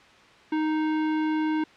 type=tone with hard clipping; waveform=sine; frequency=310.9 Hz; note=D#4; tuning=1 cent flat; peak=-25 dBFS; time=0.52-1.64 s; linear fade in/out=5 ms; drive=17 dB; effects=white hiss -52 dBFS RMS until 1.76 s + low-pass 3000 Hz 12 dB/octave